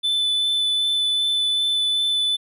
triangle tone with vibrato, 3506 Hz, A7, 7 cents flat, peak -17 dBFS, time 0.03-2.37 s, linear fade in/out 20 ms, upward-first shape sine, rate 2.6 Hz, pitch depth 9 cents each way, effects none

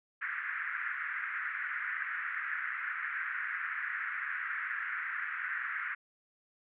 pink band-pass noise, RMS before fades -37 dBFS, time 0.21-5.95 s, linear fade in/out 10 ms, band 1400 to 2000 Hz, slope 48 dB/octave, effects none

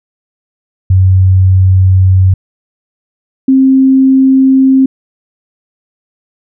sine tone pair in turn, 93.8 / 265.3 Hz, F#2 / C4, +24 / +24 cents, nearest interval octave + tritone, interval 1800 cents, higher second, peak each -3 dBFS, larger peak neither, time 0.9-2.34 / 3.48-4.86 s, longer first, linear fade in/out 5 ms, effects none

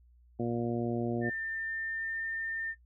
harmonic tone, 118.3 Hz, A#2, 26 cents sharp, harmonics 1 / 2 / 3 / 4 / 5 / 6, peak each -37 / -33 / -34 / -40 / -41 / -43 dBFS, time 0.39-1.3 s, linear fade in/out 10 ms
sine tone with pitch glide, 1795 to 1806.4 Hz, A6 to A6, +34 to +45 cents, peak -34 dBFS, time 1.21-2.75 s, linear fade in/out 50 ms, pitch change +11 cents, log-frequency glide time 1.46-2.28 s
effects noise-tail reverb RT60 0.1 s tail -17 dB re dry + added 60 Hz sine -58 dBFS peak until 2.85 s

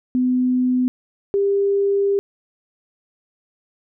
sine tone pair in turn, 252.3 / 398.7 Hz, B3 / G4, +37 / +29 cents, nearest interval minor sixth, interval 792 cents, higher second, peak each -15 / -15 dBFS, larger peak neither, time 0.15-0.88 / 1.34-2.19 s, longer second, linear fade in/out 0 ms, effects none

